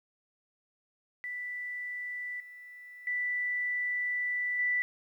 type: tone with level steps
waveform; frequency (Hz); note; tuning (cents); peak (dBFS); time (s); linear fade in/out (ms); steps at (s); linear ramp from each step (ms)
sine; 1975.5; B6; 0; -35 / -46 / -29 / -26; 1.24-4.82; 0; 2.4 / 3.07 / 4.59; 2
effects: 11-bit